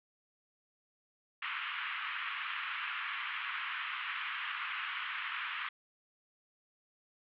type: band-pass noise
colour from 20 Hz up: pink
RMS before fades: -39 dBFS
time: 1.42-5.69 s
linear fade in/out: 5 ms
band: 1100 to 3100 Hz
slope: 48 dB/octave
effects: none